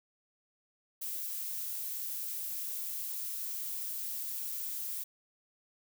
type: noise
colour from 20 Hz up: violet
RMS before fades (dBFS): -38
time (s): 1.01-5.04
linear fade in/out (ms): 10
effects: none